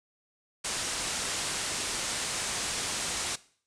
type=low-pass noise; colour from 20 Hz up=white; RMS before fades=-33 dBFS; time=0.64-3.36 s; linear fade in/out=10 ms; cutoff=9400 Hz; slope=48 dB/octave; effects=noise-tail reverb RT60 0.5 s tail -19 dB re dry